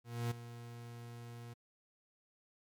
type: tone with ADSR envelope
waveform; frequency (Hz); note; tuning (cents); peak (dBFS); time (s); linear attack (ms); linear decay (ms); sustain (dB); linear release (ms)
40% pulse; 118.4; A#2; +27; -32; 0.04-1.54; 270; 11; -14; 12
effects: MP3 96 kbps